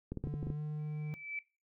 clicks, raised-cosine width 3 ms, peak -25 dBFS, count 8, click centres 0.12 / 0.173 / 0.24 / 0.272 / 0.34 / 0.429 / 0.47 / 0.502 s
triangle tone with pitch glide, 146.83 to 151.22 Hz, D3 to D#3, 0 to -49 cents, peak -34 dBFS, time 0.24-1.14 s, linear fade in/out 0 ms, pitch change +51 cents, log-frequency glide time 0.5-0.61 s
sine tone with exponential growth, 2313 Hz, D7, 27 cents flat, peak -34 dBFS, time 0.79-1.39 s, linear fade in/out 2 ms, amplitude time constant 130 ms
effects noise-tail reverb RT60 0.3 s tail -20 dB re dry

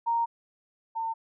sine tone pair in turn, 930 / 904 Hz, A#5 / A5, -4 / +47 cents, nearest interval unison, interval 49 cents, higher first, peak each -23 / -28 dBFS, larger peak first, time 0.06-0.26 / 0.95-1.14 s, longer first, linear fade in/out 20 ms, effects none

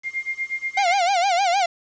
sine tone with tremolo, 2116 Hz, C7, 19 cents sharp, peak -21 dBFS, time 0.03-1.01 s, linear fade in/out 50 ms, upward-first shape sine, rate 8.3 Hz, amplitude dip 95%
45% pulse tone with vibrato, 744 Hz, F#5, 9 cents sharp, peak -17 dBFS, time 0.77-1.66 s, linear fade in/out 5 ms, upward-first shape sine, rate 6.5 Hz, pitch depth 150 cents each way
effects resampled to 16000 Hz + 8-bit

